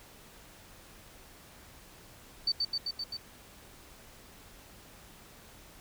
sine tone with echo, 4560 Hz, C#8, 48 cents sharp, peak -25 dBFS, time 2.47-2.52 s, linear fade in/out 5 ms, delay 130 ms, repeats 5, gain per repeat -2 dB, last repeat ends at 3.17 s, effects pink hiss -54 dBFS RMS until 5.8 s

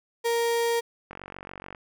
35% pulse tone, 466.9 Hz, A#4, 3 cents sharp, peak -21 dBFS, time 0.24-0.81 s, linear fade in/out 20 ms
click train, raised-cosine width 0.5 ms, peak -24 dBFS, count 31, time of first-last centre 1.11-1.748 s, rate 47 Hz
effects none

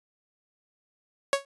sawtooth tone with exponential decay, 554.4 Hz, C#5, in tune, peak -14 dBFS, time 1.33-1.45 s, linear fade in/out 1 ms, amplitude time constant 26 ms, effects resampled to 24000 Hz

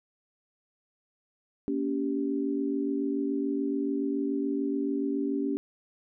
sine chord, G diminished, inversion first, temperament just, 235.2 / 282.2 / 392 Hz, Bb3 / Db4 / G4, +16 / +31 / 0 cents, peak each -34 / -28 / -33 dBFS, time 1.68-5.57 s, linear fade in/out 0 ms, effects none

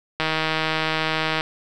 click train, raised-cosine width 0.3 ms, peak -6 dBFS, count 192, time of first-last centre 0.2-1.409 s, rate 158 Hz, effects none

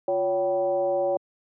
sine tone with frequency modulation, 562 Hz, C#5, 24 cents sharp, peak -21 dBFS, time 0.08-1.17 s, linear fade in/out 2 ms, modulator 209 Hz, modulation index 0.8, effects high-pass 200 Hz 12 dB/octave

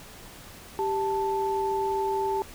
sine tone pair together, 392 / 880 Hz, G4 / A5, 0 / 0 cents, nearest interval octave + major second, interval 1400 cents, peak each -27 dBFS, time 0.79-2.42 s, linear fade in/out 0 ms, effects pink hiss -46 dBFS RMS until 2.54 s

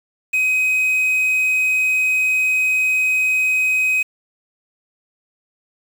triangle tone with quantisation, 2522 Hz, D#7, 23 cents sharp, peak -13 dBFS, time 0.33-4.03 s, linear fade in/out 10 ms, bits 6, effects none

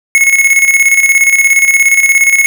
square tone with tremolo, 2185 Hz, C#7, 26 cents flat, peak -4 dBFS, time 0.15-2.46 s, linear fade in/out 0 ms, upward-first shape square, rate 17 Hz, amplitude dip 55%, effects none

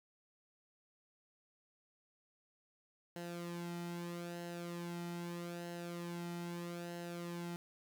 sawtooth tone with flanger, 172.7 Hz, F3, 19 cents flat, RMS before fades -44 dBFS, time 3.16-7.56 s, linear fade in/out 0 ms, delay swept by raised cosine 0.85 to 1.81 ms, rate 0.79 Hz, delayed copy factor -0.65, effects 12-bit

